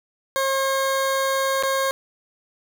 20% pulse tone with dropouts, 538 Hz, C5, 48 cents sharp, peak -15 dBFS, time 0.36-1.91 s, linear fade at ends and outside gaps 0 ms, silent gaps 1.626-1.635 s, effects none

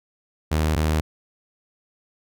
sawtooth tone pair in turn, 77.78 / 77.78 Hz, D#2 / D#2, 0 / 0 cents, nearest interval unison, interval 0 cents, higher neither, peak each -15 dBFS, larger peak neither, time 0.51-0.76 / 0.76-1.01 s, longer neither, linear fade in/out 10 ms, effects none

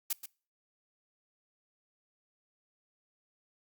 blue noise with echo, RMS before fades -31 dBFS, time 0.1-0.13 s, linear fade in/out 5 ms, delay 130 ms, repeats 1, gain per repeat -11 dB, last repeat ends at 0.26 s, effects noise-tail reverb RT60 0.4 s tail -24 dB re dry + Opus 48 kbps

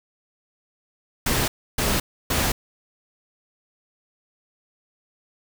pink noise bursts, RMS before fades -22 dBFS, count 3, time 1.26-2.52 s, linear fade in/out 5 ms, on 220 ms, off 300 ms, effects none

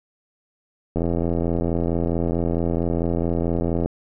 click train, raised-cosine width 2 ms, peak -10 dBFS, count 246, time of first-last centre 0.96-3.859 s, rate 84.5 Hz, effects none

